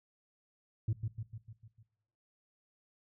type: tone with echo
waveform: sine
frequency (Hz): 108.9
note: A2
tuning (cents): -17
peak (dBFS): -26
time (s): 0.88-0.93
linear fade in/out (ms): 5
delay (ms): 150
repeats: 6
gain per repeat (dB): -5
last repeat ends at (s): 1.83
effects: noise-tail reverb RT60 0.9 s tail -20 dB re dry + tanh soft clip ceiling -27 dBFS